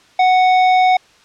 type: tone with hard clipping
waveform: sine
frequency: 740 Hz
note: F#5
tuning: in tune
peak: -11 dBFS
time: 0.19-0.97 s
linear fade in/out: 5 ms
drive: 11 dB
effects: white hiss -49 dBFS RMS until 1.24 s + low-pass 5000 Hz 12 dB/octave